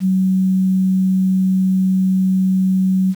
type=tone; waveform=sine; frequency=188.2 Hz; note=F#3; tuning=30 cents sharp; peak=-12 dBFS; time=0-3.15 s; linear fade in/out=50 ms; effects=7-bit